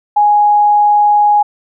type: tone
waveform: sine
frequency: 830.6 Hz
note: G#5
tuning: in tune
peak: -6 dBFS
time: 0.16-1.43 s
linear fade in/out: 10 ms
effects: none